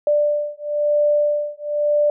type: beating tone pair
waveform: sine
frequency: 590 / 591 Hz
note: D5 / D5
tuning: +8 / +11 cents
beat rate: 1 Hz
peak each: -19 dBFS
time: 0.07-2.1 s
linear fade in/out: 2 ms
effects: none